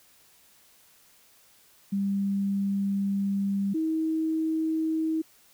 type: tone pair in turn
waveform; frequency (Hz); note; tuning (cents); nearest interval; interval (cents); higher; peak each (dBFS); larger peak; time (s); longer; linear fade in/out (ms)
sine; 198 / 318.9; G3 / D#4; +18 / +43; minor sixth; 825; second; -24; neither; 1.92-3.74 / 3.74-5.22; first; 10
effects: white hiss -59 dBFS RMS until 5.53 s